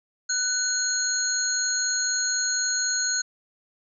sine tone cluster, 1494 / 4229 / 6650 Hz, F#6 / C8 / G#8, +16 / +18 / +1 cents, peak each -28 / -29 / -25 dBFS, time 0.29-3.22 s, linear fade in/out 10 ms, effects none

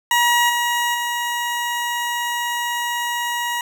20% pulse tone with level steps, 956 Hz, A#5, 43 cents sharp, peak -9 / -13 / -16 dBFS, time 0.11-3.61 s, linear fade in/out 2 ms, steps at 0.49 / 0.94 s, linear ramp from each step 10 ms, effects none

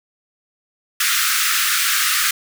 pink high-pass noise, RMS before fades -18 dBFS, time 1-2.31 s, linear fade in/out 5 ms, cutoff 1200 Hz, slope 96 dB/octave, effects none

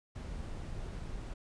brown noise, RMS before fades -41 dBFS, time 0.15-1.34 s, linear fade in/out 10 ms, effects resampled to 22050 Hz

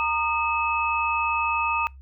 sine tone cluster, 925 / 1225 / 2584 Hz, A#5 / D#6 / E7, -14 / -27 / -35 cents, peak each -26 dBFS, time 0-1.87 s, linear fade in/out 0 ms, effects noise-tail reverb RT60 0.2 s tail -25 dB re dry + added 67 Hz sine -42 dBFS peak until 2.01 s

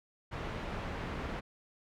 pink low-pass noise, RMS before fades -39 dBFS, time 0.31-1.41 s, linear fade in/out 20 ms, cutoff 2200 Hz, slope 12 dB/octave, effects none

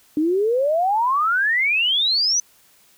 sine exponential sweep, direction up, 294.7 to 6090 Hz, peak -16 dBFS, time 0.17-2.4 s, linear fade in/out 2 ms, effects white hiss -55 dBFS RMS until 2.97 s

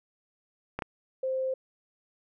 clicks, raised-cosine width 0.5 ms, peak -17 dBFS, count 2, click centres 0.79 / 0.822 s
sine tone, 523.3 Hz, C5, in tune, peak -27 dBFS, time 1.23-1.54 s, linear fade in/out 5 ms
effects none

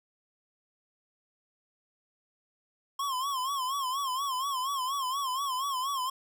square tone with vibrato, 1069 Hz, C6, 37 cents sharp, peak -30 dBFS, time 2.99-6.1 s, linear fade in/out 5 ms, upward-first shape sine, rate 4.2 Hz, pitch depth 110 cents each way, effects none

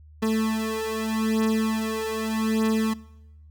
30% pulse beating tone pair, 220 / 220.82 Hz, A3 / A3, 0 / +6 cents, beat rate 0.82 Hz, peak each -24 dBFS, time 0.22-2.94 s, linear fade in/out 10 ms, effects noise-tail reverb RT60 0.9 s tail -21 dB re dry + added 76 Hz sine -46 dBFS peak until 3.5 s

